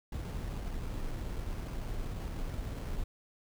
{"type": "noise with sample-and-hold", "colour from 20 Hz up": "brown", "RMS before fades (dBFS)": -37, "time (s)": [0.12, 3.04], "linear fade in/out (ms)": 5, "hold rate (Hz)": 3675, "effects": []}